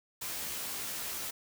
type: noise with comb filter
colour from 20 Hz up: white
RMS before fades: -38 dBFS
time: 0.21-1.31 s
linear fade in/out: 10 ms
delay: 15 ms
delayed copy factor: +1
effects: none